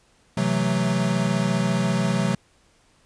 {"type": "chord", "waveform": "square", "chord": "F# half-diminished seventh", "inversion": "second", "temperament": "equal", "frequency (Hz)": [130.81, 164.81, 185, 220], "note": ["C3", "E3", "F#3", "A3"], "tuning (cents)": [0, 0, 0, 0], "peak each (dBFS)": [-27, -28, -24, -28], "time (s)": [0.37, 2.35], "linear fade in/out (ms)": 5, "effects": ["pink hiss -60 dBFS RMS until 3.05 s", "resampled to 22050 Hz"]}